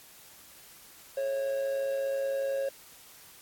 triangle tone with amplitude modulation, 546 Hz, C#5, 26 cents flat, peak -24 dBFS, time 1.17-2.69 s, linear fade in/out 5 ms, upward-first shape sine, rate 117 Hz, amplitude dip 45%, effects white hiss -53 dBFS RMS until 3.41 s + AAC 64 kbps

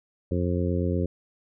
harmonic tone, 88.4 Hz, F2, 22 cents sharp, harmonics 1 / 2 / 3 / 4 / 5 / 6, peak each -26 / -29 / -31 / -32 / -33 / -34 dBFS, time 0.31-1.06 s, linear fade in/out 5 ms, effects none

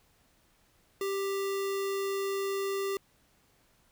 sine tone with sample-and-hold, 392.5 Hz, G4, 2 cents sharp, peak -29 dBFS, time 1.01-2.97 s, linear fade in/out 2 ms, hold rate 1575 Hz, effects pink hiss -67 dBFS RMS until 3.91 s

